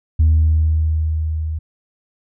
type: tone with level ramp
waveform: sine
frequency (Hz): 78.7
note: D#2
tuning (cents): +20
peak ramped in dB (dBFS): -7 to -20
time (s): 0.19-1.59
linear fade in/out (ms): 10
effects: tanh soft clip ceiling -7 dBFS